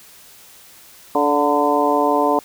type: harmonic tone with a mistuned harmonic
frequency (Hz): 145.4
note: D3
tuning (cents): -17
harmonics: 2 / 3 / 4 / 5 / 6 / 7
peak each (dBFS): -21 / -21 / -21 / -21 / -21 / -21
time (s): 1.15-2.39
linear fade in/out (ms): 2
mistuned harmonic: 6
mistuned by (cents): +57
effects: white hiss -45 dBFS RMS until 2.44 s